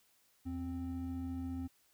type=tone pair together; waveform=triangle; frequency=82.6 / 262.2 Hz; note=E2 / C4; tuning=+4 / +4 cents; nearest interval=octave + minor sixth; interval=2000 cents; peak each=-40 / -37 dBFS; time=0.45-1.68 s; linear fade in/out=20 ms; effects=white hiss -71 dBFS RMS until 1.93 s